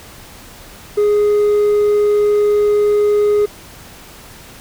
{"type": "tone with hard clipping", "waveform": "sine", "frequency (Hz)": 415.5, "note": "G#4", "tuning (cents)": 1, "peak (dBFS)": -11, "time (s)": [0.97, 3.46], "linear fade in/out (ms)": 10, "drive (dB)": 2, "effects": ["pink hiss -38 dBFS RMS until 4.6 s"]}